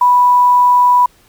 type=tone with quantisation; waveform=sine; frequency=985 Hz; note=B5; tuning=5 cents flat; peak=-6 dBFS; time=0.01-1.06 s; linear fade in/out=5 ms; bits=6; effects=pink hiss -50 dBFS RMS until 1.28 s